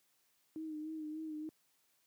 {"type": "tone with vibrato", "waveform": "sine", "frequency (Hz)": 311.1, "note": "D#4", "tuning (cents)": 0, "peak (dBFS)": -40, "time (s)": [0.56, 1.49], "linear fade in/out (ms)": 0, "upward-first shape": "sine", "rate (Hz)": 3.4, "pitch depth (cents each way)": 40, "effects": ["white hiss -75 dBFS RMS until 2.06 s", "high-pass 100 Hz 12 dB/octave"]}